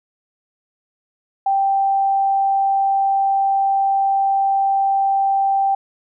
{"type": "tone", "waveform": "sine", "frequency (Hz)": 784, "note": "G5", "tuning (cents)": 0, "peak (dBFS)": -14, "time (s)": [1.46, 5.75], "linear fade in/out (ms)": 5, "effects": []}